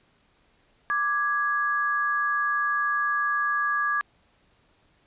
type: tone pair together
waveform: sine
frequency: 1176 / 1663.1 Hz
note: D6 / G#6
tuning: +2 / +2 cents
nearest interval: tritone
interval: 600 cents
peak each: -25 dBFS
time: 0.9-4.01 s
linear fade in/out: 0 ms
effects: pink hiss -64 dBFS RMS until 5.06 s + resampled to 8000 Hz